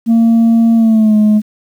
sine tone with pitch glide, 229 to 212.4 Hz, A#3 to G#3, -31 to +39 cents, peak -3 dBFS, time 0.06-1.42 s, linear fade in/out 50 ms, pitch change -130 cents, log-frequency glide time 0.75-1.16 s, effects tanh soft clip ceiling -5 dBFS + 7-bit

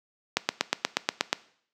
click train, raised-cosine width 0.2 ms, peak -4 dBFS, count 9, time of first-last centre 0.37-1.329 s, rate 8.34 Hz, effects noise-tail reverb RT60 0.6 s tail -19 dB re dry + high-pass 200 Hz 12 dB/octave

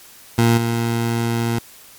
20% pulse tone with level steps, 116.54 Hz, A#2, in tune, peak -7 / -13 dBFS, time 0.38-1.59 s, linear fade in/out 5 ms, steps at 0.57 s, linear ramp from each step 10 ms, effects white hiss -44 dBFS RMS until 1.98 s + MP3 96 kbps

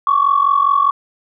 sine tone pair together, 1101 / 1145.9 Hz, C#6 / D6, -12 / -43 cents, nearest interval minor second, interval 69 cents, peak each -13 dBFS, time 0.07-0.91 s, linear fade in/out 2 ms, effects tanh soft clip ceiling -3 dBFS

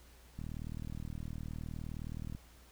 click train, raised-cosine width 5 ms, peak -30 dBFS, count 78, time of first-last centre 0.39-2.349 s, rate 39.3 Hz, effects added 60 Hz sine -58 dBFS peak until 2.71 s + pink hiss -62 dBFS RMS until 2.71 s

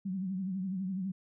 sine tone with vibrato, 188.7 Hz, F#3, 34 cents sharp, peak -32 dBFS, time 0.05-1.12 s, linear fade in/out 10 ms, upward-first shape triangle, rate 12 Hz, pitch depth 100 cents each way, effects none

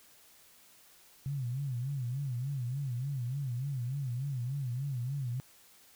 sine tone with vibrato, 130.81 Hz, C3, in tune, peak -32 dBFS, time 1.26-5.4 s, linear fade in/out 0 ms, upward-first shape sine, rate 3.4 Hz, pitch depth 160 cents each way, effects white hiss -60 dBFS RMS until 5.95 s

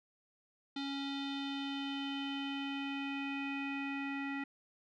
square tone with low-pass filter sweep, 277.2 Hz, C#4, in tune, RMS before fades -39 dBFS, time 0.76-4.44 s, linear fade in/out 5 ms, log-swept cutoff 3800 to 2200 Hz, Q 5.5, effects none

